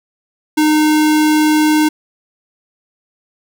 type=tone; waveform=square; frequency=306.3 Hz; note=D#4; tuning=27 cents flat; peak=-10 dBFS; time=0.57-1.89 s; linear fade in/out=10 ms; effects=none